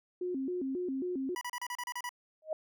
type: tone with vibrato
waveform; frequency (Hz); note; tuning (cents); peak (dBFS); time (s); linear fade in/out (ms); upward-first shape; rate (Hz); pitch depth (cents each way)
sine; 310; D#4; -6; -32; 0.21-1.35; 5; square; 3.7; 260
type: tone bursts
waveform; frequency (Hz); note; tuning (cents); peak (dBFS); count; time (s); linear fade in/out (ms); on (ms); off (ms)
25% pulse; 978; B5; -17; -32; 9; 1.36-2.092; 2; 52; 33
type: tone with exponential growth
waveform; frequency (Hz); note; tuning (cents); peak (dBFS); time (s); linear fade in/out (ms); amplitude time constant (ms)
sine; 626; D#5; +10; -27; 2.42-2.53; 2; 23
effects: none